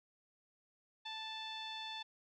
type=tone with low-pass filter; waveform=sawtooth; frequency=880 Hz; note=A5; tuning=in tune; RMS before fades=-45 dBFS; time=1.05-2.03 s; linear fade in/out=10 ms; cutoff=3800 Hz; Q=8.7; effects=none